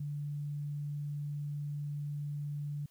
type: tone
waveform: sine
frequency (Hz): 145.9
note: D3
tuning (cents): -11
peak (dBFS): -35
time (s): 0-2.86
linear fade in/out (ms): 5
effects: white hiss -70 dBFS RMS until 2.9 s